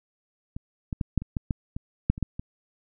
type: clicks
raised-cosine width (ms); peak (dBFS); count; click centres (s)
5; -22 / -17 / -13 / -9 / -23 / -15 / -13 / -20 / -7 / -23 / -12 / -20; 12; 0.565 / 0.928 / 1.012 / 1.177 / 1.22 / 1.368 / 1.508 / 1.765 / 2.1 / 2.179 / 2.227 / 2.395
effects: none

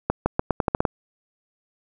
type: accelerating click train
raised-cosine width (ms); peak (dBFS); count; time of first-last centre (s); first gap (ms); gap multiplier
1; -5; 9; 0.1-0.852; 160; 0.84
effects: none

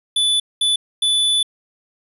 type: tone bursts at uneven times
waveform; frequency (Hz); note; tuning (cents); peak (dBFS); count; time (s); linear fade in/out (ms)
square; 3480; A7; -20; -15; 3; 0.16-0.4 / 0.61-0.76 / 1.02-1.43; 5
effects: resampled to 32000 Hz + 9-bit

